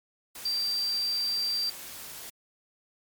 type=tone in noise; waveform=sine; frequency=4699 Hz; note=D8; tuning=in tune; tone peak=-26 dBFS; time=0.45-1.7 s; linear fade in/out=5 ms; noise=white; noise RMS=-42 dBFS; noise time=0.35-2.3 s; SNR=+13 dB; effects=MP3 96 kbps